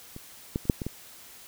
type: clicks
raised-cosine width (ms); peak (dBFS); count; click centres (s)
3; -27 / -14 / -30 / -6 / -19 / -18; 6; 0.164 / 0.559 / 0.654 / 0.698 / 0.818 / 0.866
effects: white hiss -49 dBFS RMS until 1.47 s

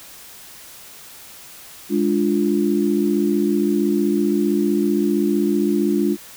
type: chord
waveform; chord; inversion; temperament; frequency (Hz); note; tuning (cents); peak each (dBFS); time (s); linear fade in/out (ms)
sine; D diminished; second; equal; 207.7 / 293.7 / 349.2; Ab3 / D4 / F4; 0 / 0 / 0; -20; 1.89-6.17; 50
effects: white hiss -41 dBFS RMS until 6.36 s

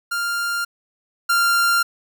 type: tone pair in turn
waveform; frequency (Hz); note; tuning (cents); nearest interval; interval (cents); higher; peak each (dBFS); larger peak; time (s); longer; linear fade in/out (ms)
45% pulse; 1396.9 / 1388.9; F6 / F6; 0 / -10; unison; 10; first; -21 / -15; second; 0.11-0.65 / 1.29-1.83; neither; 10
effects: none

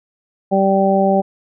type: harmonic tone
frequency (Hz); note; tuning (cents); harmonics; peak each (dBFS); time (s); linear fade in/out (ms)
194.4; G3; -14; 1 / 2 / 3 / 4; -16 / -19 / -16 / -17; 0.51-1.22; 20
effects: none

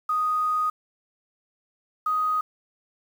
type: tone pair in turn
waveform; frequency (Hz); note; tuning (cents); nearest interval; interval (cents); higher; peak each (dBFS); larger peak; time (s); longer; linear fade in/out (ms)
sine; 1244.5 / 1250; D#6 / D#6; 0 / +8; unison; 8; second; -21; neither; 0.09-0.7 / 2.06-2.41; first; 5
effects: 8-bit

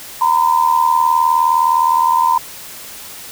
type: tone pair together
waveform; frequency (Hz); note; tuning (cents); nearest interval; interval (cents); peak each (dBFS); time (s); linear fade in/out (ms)
sine; 932.3 / 1011.8; A#5 / B5; 0 / +42; minor second; 142; -13; 0.21-2.38; 5
effects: white hiss -33 dBFS RMS until 3.31 s

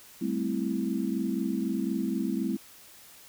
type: chord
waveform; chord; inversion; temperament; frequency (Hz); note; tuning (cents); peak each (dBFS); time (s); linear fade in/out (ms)
sine; A minor seventh; third; equal; 196 / 220 / 261.6 / 329.6; G3 / A3 / C4 / E4; 0 / 0 / 0 / 0; -32 / -32 / -32 / -33; 0.21-2.57; 10
effects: white hiss -52 dBFS RMS until 3.28 s

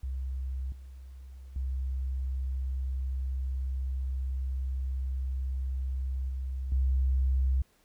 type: tone with level steps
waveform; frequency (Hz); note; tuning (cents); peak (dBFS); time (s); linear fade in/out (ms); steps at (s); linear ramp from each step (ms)
sine; 65.41; C2; 0; -31 / -43 / -29 / -31 / -23; 0.03-7.62; 5; 0.72 / 1.56 / 6.29 / 6.72; 2
effects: pink hiss -67 dBFS RMS until 7.84 s

